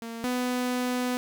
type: tone pair in turn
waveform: sawtooth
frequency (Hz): 229.6 / 249.2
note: A#3 / B3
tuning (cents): -26 / +16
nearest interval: minor second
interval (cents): 142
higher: second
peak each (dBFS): -31 / -22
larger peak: second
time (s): 0.02-0.24 / 0.24-1.17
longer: second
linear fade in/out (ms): 0
effects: none